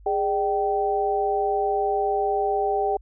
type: tone cluster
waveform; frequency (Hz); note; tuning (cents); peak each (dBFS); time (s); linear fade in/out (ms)
sine; 411.1 / 602 / 775; G#4 / D5 / G5; -18 / +43 / -20; -24 / -30 / -23; 0.06-2.97; 5
effects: added 50 Hz sine -45 dBFS peak until 3.01 s

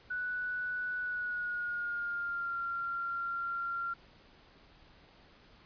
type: tone with pitch glide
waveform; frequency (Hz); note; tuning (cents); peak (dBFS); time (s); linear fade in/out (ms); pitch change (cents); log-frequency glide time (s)
sine; 1480 to 1380.9; F#6 to F6; 0 to -20; -33; 0.1-3.94; 10; -120; 1-2.58
effects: pink hiss -60 dBFS RMS until 5.65 s + resampled to 11025 Hz

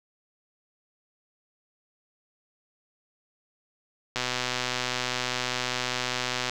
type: click train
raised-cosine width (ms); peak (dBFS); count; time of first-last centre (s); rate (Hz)
0.2; -10; 293; 4.16-6.496; 125
effects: none

